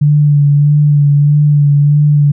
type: tone with vibrato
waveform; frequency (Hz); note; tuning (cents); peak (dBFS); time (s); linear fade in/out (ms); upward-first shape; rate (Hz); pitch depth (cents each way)
sine; 146; D3; -10; -5; 0.01-2.32; 10; sine; 1.6; 27
effects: none